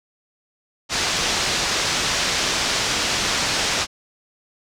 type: low-pass noise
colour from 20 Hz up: white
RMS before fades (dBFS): -22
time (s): 0.89-3.87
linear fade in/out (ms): 50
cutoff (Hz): 6300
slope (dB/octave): 24
effects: none